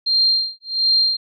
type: tone with tremolo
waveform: sine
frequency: 4186 Hz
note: C8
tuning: in tune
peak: -12 dBFS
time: 0.06-1.17 s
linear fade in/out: 10 ms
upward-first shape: sine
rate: 1.4 Hz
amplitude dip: 100%
effects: none